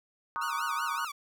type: chord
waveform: sine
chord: D# minor seventh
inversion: second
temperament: equal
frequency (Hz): 932.3 / 1108.7 / 1244.5 / 1480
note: A#5 / C#6 / D#6 / F#6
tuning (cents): 0 / 0 / 0 / 0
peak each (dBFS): -37 / -36 / -34 / -39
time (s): 0.36-1.05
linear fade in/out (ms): 0
type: tone with vibrato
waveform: sawtooth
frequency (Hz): 1295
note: E6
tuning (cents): -31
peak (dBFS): -32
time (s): 0.41-1.12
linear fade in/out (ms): 10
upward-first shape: sine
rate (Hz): 5.3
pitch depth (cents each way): 230
effects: none